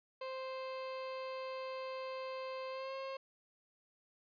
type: tone with pitch glide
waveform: 30% pulse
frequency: 523 to 535.8 Hz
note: C5 to C5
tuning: -1 to +41 cents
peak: -38 dBFS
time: 0.21-3.17 s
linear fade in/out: 5 ms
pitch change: +42 cents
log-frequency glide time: 2.7-2.94 s
effects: resampled to 11025 Hz